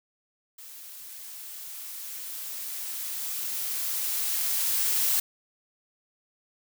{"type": "noise with level ramp", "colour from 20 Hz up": "blue", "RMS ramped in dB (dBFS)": [-45, -24], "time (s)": [0.58, 5.2], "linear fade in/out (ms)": 5, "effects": []}